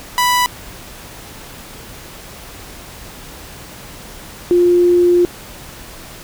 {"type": "tone pair in turn", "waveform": ["sawtooth", "sine"], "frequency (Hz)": [987.8, 352.1], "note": ["B5", "F4"], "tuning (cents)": [0, 14], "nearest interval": "octave + tritone", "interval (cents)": 1786, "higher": "first", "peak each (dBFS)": -8, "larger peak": "neither", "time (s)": [[0.18, 0.46], [4.51, 5.25]], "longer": "second", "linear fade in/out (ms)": 0, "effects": ["pink hiss -35 dBFS RMS until 6.23 s"]}